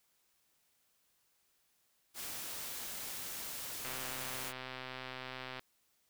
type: noise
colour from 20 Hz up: white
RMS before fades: -43 dBFS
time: 2.14-4.53 s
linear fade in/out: 50 ms
type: click train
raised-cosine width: 0.3 ms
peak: -27 dBFS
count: 226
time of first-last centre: 3.85-5.594 s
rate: 129 Hz
effects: white hiss -75 dBFS RMS until 6.09 s